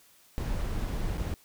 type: noise with dropouts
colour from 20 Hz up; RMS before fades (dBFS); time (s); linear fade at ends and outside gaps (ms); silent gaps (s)
brown; -31; 0.38-1.34; 0; 1.173-1.18
effects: white hiss -60 dBFS RMS until 1.44 s